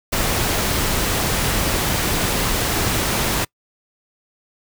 pink noise, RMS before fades -20 dBFS, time 0.12-3.45 s, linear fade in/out 10 ms, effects noise-tail reverb RT60 0.1 s tail -26 dB re dry

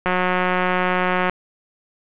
click train, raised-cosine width 0.5 ms, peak -5 dBFS, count 226, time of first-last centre 0.06-1.296 s, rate 182 Hz, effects resampled to 8000 Hz + 7-bit

